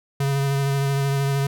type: tone with vibrato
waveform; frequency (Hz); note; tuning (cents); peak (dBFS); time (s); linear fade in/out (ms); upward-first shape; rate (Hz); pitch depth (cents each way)
square; 138.59; C#3; 0; -20; 0.2-1.47; 5; triangle; 13; 22
effects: none